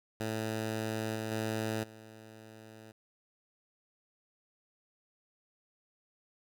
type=tone with level steps; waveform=10% pulse; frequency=110 Hz; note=A2; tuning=in tune; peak=-25 / -27 / -24 / -42 dBFS; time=0.2-2.92 s; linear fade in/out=5 ms; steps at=1.15 / 1.31 / 1.83 s; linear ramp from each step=10 ms; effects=none